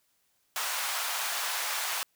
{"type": "high-pass noise", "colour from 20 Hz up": "pink", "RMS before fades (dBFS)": -32, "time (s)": [0.56, 2.03], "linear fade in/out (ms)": 0, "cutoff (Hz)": 790, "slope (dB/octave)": 24, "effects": ["white hiss -72 dBFS RMS until 2.15 s"]}